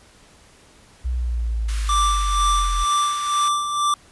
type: exponential sweep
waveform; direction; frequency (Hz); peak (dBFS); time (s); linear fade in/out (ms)
sine; down; 63 to 42.48; -20; 1.04-2.85; 20
type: high-pass noise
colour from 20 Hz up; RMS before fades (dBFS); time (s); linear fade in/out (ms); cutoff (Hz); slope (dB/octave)
pink; -36; 1.68-3.49; 10; 1100; 48
type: tone with tremolo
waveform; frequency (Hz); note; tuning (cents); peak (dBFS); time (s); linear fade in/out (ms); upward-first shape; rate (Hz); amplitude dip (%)
square; 1174.7; D6; 0; -17; 1.89-3.94; 2; sine; 2.1; 55
effects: pink hiss -51 dBFS RMS until 4.11 s + resampled to 24000 Hz